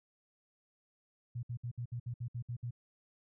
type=tone bursts; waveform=sine; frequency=120.1 Hz; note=B2; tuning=48 cents flat; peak=-36 dBFS; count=10; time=1.35-2.709 s; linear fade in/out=10 ms; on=81 ms; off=61 ms; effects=none